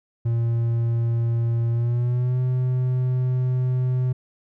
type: tone with pitch glide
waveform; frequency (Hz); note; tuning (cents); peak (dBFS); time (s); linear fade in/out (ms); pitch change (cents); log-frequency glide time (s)
triangle; 116.54 to 127.09; A#2 to C3; 0 to -50; -17; 0.25-4.13; 10; +150; 1.71-2.4
effects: none